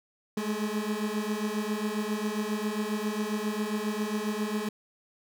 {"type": "beating tone pair", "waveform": "30% pulse", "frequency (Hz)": [208.3, 215.7], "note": ["G#3", "A3"], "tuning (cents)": [5, -34], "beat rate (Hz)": 7.4, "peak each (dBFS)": -29, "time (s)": [0.37, 4.69], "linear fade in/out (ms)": 5, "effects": []}